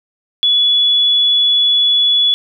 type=tone; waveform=sine; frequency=3412 Hz; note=G#7; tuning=46 cents sharp; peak=-9 dBFS; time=0.43-2.34 s; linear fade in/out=0 ms; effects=none

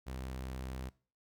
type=tone; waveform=sawtooth; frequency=64.7 Hz; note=C2; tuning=19 cents flat; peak=-36 dBFS; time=0.06-0.9 s; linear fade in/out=20 ms; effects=noise-tail reverb RT60 0.4 s tail -21 dB re dry

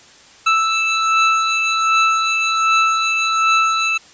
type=beating tone pair; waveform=25% pulse; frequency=1318.5 / 1319.8 Hz; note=E6 / E6; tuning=0 / +2 cents; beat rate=1.3 Hz; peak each=-11 / -16 dBFS; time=0.46-3.98 s; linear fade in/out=10 ms; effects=white hiss -45 dBFS RMS until 4.13 s + resampled to 16000 Hz

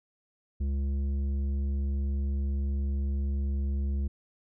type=tone with tanh clipping; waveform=triangle; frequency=69.3 Hz; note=C#2; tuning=in tune; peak=-28 dBFS; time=0.6-4.08 s; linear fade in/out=10 ms; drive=13 dB; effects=none

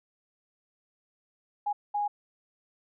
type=tone bursts at uneven times; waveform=sine; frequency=825 Hz; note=G#5; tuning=12 cents flat; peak=-26 dBFS; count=2; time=1.66-1.73 / 1.94-2.08 s; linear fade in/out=10 ms; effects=none

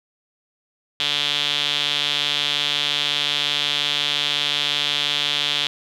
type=tone with band-pass filter; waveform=sawtooth; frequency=145.6 Hz; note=D3; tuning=15 cents flat; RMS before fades=-22 dBFS; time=1-5.67 s; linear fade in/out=0 ms; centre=3400 Hz; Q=5.5; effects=none

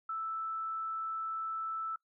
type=tone; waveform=sine; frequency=1318.5 Hz; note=E6; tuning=in tune; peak=-34 dBFS; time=0.09-1.96 s; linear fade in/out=5 ms; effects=noise-tail reverb RT60 0.1 s tail -21 dB re dry

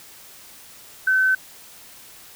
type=tone; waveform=sine; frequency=1527 Hz; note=G6; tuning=46 cents flat; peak=-15 dBFS; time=1.07-1.35 s; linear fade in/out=5 ms; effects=white hiss -45 dBFS RMS until 2.35 s

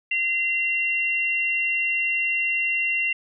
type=tone pair together; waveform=sine; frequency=2062 / 2750 Hz; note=C7 / F7; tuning=-26 / -27 cents; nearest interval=perfect fourth; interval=499 cents; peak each=-26 / -22 dBFS; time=0.11-3.13 s; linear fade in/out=5 ms; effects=none

